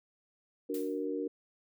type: chord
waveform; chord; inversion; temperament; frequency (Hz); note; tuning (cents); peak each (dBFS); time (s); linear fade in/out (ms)
sine; D augmented; none; equal; 293.7 / 370 / 466.2; D4 / F#4 / A#4; 0 / 0 / 0; -36 / -38 / -36; 0.69-1.28; 10
type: noise with exponential decay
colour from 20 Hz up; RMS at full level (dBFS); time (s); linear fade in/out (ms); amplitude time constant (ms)
blue; -43; 0.74-1.06; 5; 68
effects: none